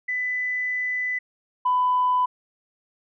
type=tone pair in turn; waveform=sine; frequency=1998 / 999 Hz; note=B6 / B5; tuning=+20 / +20 cents; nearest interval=octave; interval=1200 cents; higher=first; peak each=-23 / -17 dBFS; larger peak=second; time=0.08-1.19 / 1.65-2.26 s; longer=first; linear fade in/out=10 ms; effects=tanh soft clip ceiling -13 dBFS